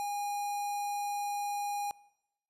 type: tone with notch filter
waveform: square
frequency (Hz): 817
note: G#5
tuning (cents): -29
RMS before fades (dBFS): -35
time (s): 0-1.91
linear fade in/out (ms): 0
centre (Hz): 3100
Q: 1.2
effects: noise-tail reverb RT60 0.9 s tail -22 dB re dry + resampled to 32000 Hz